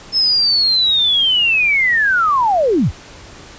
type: linear sweep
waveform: sine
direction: down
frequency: 5274 to 38.66 Hz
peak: -11 dBFS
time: 0.12-2.92 s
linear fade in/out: 50 ms
effects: pink hiss -38 dBFS RMS until 3.58 s + resampled to 16000 Hz